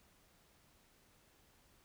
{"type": "silence", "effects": ["pink hiss -69 dBFS RMS until 1.84 s"]}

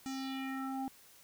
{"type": "tone with low-pass filter sweep", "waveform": "square", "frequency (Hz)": 266.5, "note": "C4", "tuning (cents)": 32, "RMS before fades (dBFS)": -39, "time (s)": [0.06, 0.88], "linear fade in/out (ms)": 0, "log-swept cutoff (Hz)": [7400, 680], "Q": 2.9, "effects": ["white hiss -60 dBFS RMS until 1.23 s"]}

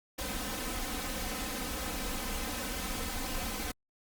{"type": "noise with comb filter", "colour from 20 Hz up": "pink", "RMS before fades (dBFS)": -36, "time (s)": [0.18, 3.72], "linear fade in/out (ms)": 10, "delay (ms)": 3.9, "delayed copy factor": 0.9, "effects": ["Opus 48 kbps"]}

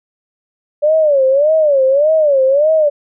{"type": "tone with vibrato", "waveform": "sine", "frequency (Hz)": 578, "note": "D5", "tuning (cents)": -28, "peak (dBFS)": -8, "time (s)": [0.82, 2.9], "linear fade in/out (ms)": 20, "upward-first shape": "sine", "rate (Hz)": 1.7, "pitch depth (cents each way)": 170, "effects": []}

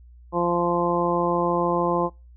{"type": "harmonic tone", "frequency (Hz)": 173.5, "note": "F3", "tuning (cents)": -11, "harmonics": [1, 2, 3, 4, 5, 6], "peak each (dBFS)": [-28, -25, -26, -30, -28, -26], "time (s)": [0.32, 2.1], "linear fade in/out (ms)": 50, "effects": ["noise-tail reverb RT60 0.3 s tail -26 dB re dry", "added 60 Hz sine -45 dBFS peak until 2.36 s"]}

